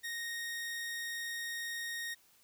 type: tone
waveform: sawtooth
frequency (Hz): 1862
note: A#6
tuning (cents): -2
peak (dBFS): -34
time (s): 0.03-2.15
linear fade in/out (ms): 20
effects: white hiss -66 dBFS RMS until 2.43 s